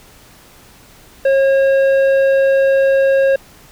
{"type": "tone with tanh clipping", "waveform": "triangle", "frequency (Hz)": 542, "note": "C#5", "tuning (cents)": -39, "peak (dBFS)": -11, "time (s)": [1.25, 3.36], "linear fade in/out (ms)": 5, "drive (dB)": 13, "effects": ["pink hiss -44 dBFS RMS until 3.71 s"]}